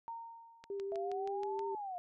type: tone with exponential decay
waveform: sine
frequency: 921 Hz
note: A#5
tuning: 21 cents flat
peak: -39 dBFS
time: 0.08-1.1 s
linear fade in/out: 0 ms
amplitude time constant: 220 ms
type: click train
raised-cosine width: 0.2 ms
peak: -33 dBFS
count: 7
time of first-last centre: 0.64-1.592 s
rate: 6.3 Hz
type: tone with vibrato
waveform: sine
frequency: 395.5 Hz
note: G4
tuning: 15 cents sharp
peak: -37 dBFS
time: 0.7-1.75 s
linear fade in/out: 2 ms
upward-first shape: sine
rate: 5.6 Hz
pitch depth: 14 cents each way
type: linear two-way sweep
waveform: sine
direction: up then down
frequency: 659.3 to 921 to 698 Hz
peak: -39 dBFS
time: 0.92-1.98 s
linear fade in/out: 0 ms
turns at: 1.68 s
effects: none